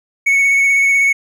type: tone with vibrato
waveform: triangle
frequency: 2217 Hz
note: C#7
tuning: in tune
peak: -8 dBFS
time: 0.26-1.13 s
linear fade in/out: 10 ms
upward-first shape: sine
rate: 16 Hz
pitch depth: 15 cents each way
effects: none